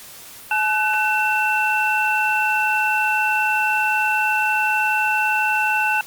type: tone cluster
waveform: sine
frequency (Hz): 855 / 1502 / 2684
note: A5 / F#6 / E7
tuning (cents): -50 / +26 / +31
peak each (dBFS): -21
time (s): 0.51-6.01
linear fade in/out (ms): 2
effects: white hiss -40 dBFS RMS until 6.06 s + Opus 48 kbps